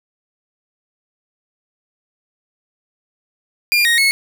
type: tone with pitch steps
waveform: 30% pulse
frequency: 2403 / 1871 / 2188 Hz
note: D7 / A#6 / C#7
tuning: +39 / +6 / -23 cents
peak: -9 dBFS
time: 3.72-4.11 s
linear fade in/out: 0 ms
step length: 130 ms
effects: none